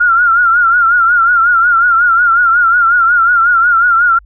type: tone with vibrato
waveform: sine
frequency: 1396.9 Hz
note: F6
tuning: in tune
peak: -6 dBFS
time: 0-4.19 s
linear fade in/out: 10 ms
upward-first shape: triangle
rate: 5.5 Hz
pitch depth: 97 cents each way
effects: added 50 Hz sine -38 dBFS peak until 4.25 s